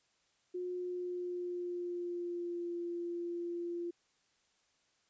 sine tone with pitch glide, 360 to 345.1 Hz, F#4 to F4, -47 to -21 cents, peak -36 dBFS, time 0.54-3.91 s, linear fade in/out 10 ms, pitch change -74 cents, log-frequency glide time 0.74-2.76 s, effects white hiss -74 dBFS RMS until 5.09 s + resampled to 16000 Hz

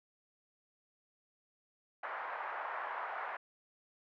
pink band-pass noise, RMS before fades -41 dBFS, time 2.03-3.37 s, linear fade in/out 5 ms, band 710 to 1700 Hz, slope 24 dB/octave, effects none

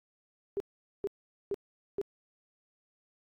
sine tone bursts, 400 Hz, G4, 35 cents sharp, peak -29 dBFS, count 4, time 0.57-2.014 s, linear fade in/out 0 ms, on 31 ms, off 440 ms, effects AAC 64 kbps

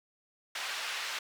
white band-pass noise, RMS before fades -37 dBFS, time 0.55-1.19 s, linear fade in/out 5 ms, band 1000 to 3500 Hz, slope 12 dB/octave, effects none

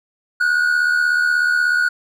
triangle tone pair together, 1456 / 1532.5 Hz, F#6 / G6, -28 / -40 cents, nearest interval minor second, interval 88 cents, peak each -13 / -20 dBFS, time 0.4-1.89 s, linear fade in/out 10 ms, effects none

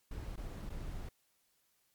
brown noise with dropouts, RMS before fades -42 dBFS, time 0.11-1.09 s, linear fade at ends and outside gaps 5 ms, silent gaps 0.36-0.375 / 0.694-0.7 s, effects white hiss -75 dBFS RMS until 1.94 s + MP3 96 kbps

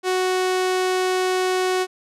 sawtooth tone with low-pass filter, 370 Hz, F#4, in tune, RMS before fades -21 dBFS, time 0.03-1.87 s, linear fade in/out 50 ms, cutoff 9800 Hz, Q 0.71, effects none

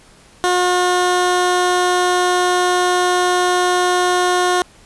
15% pulse tone, 360 Hz, F#4, 47 cents flat, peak -7 dBFS, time 0.44-4.62 s, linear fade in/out 0 ms, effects pink hiss -47 dBFS RMS until 4.85 s + resampled to 24000 Hz

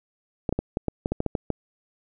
clicks, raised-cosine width 2 ms, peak -11 dBFS, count 11, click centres 0.492 / 0.526 / 0.59 / 0.771 / 0.883 / 1.059 / 1.12 / 1.204 / 1.263 / 1.352 / 1.503 s, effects none

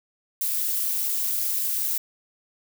violet noise with amplitude modulation, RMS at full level -22 dBFS, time 0.41-1.98 s, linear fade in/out 2 ms, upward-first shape sine, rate 225 Hz, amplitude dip 80%, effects none

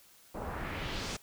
pink noise with low-pass filter sweep, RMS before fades -38 dBFS, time 0.34-1.17 s, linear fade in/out 10 ms, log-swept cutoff 800 to 7300 Hz, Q 1.5, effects white hiss -60 dBFS RMS until 1.22 s

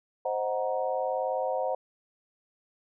sine chord, C half-diminished seventh, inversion none, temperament equal with one note detuned, 523.3 / 622.3 / 740 / 939.4 Hz, C5 / Eb5 / Gb5 / Bb5, 0 / 0 / 0 / +13 cents, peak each -30 / -33 / -32 / -36 dBFS, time 0.25-1.75 s, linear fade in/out 5 ms, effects none

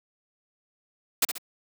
white noise with echo, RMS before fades -21 dBFS, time 1.22-1.25 s, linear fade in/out 5 ms, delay 66 ms, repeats 2, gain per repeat -8 dB, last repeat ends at 1.382 s, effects high-pass 200 Hz 12 dB/octave

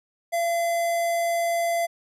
square tone with notch filter, 681 Hz, F5, 44 cents flat, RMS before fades -24 dBFS, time 0.32-1.87 s, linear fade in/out 20 ms, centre 3900 Hz, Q 1.6, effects resampled to 32000 Hz

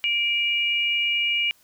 sine tone pair together, 2347 / 2872 Hz, D7 / F7, -2 / +48 cents, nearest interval minor third, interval 350 cents, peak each -23 dBFS, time 0.04-1.51 s, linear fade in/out 0 ms, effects white hiss -59 dBFS RMS until 1.63 s

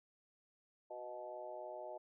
harmonic tone with a mistuned harmonic, 123.6 Hz, B2, 2 cents sharp, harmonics 3 / 4 / 5 / 6 / 7, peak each -54 / -54 / -47 / -54 / -52 dBFS, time 0.9-1.98 s, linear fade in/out 10 ms, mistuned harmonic 6, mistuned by -50 cents, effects none

